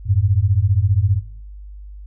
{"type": "beating tone pair", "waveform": "sine", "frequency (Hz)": [90.9, 105.9], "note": ["F#2", "G#2"], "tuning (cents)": [-30, 34], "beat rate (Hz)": 15, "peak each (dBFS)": -16, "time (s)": [0.05, 1.21], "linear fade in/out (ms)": 50, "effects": ["noise-tail reverb RT60 0.6 s tail -17 dB re dry", "added 50 Hz sine -33 dBFS peak until 2.06 s"]}